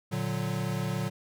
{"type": "chord", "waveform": "square", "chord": "Bb augmented", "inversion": "none", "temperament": "equal with one note detuned", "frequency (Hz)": [116.54, 146.83, 184.36], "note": ["Bb2", "D3", "F#3"], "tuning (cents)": [0, 0, -6], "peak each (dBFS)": -34, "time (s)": [0.11, 1.1], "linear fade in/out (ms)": 20, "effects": []}